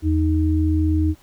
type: tone pair together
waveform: sine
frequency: 82.21 / 311.1 Hz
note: E2 / D#4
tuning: -4 / 0 cents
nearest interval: octave + major seventh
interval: 2304 cents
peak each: -17 / -20 dBFS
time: 0.02-1.15 s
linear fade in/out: 50 ms
effects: pink hiss -54 dBFS RMS until 1.22 s